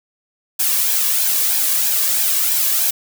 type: noise with flanger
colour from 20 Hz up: blue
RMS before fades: -17 dBFS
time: 0.59-2.91 s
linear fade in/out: 10 ms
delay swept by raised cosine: 1.2 to 1.8 ms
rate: 3.1 Hz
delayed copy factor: +0.55
effects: none